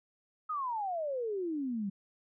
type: exponential sweep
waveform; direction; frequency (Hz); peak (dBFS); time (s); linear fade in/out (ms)
sine; down; 1286 to 190; -32; 0.49-1.9; 10
effects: none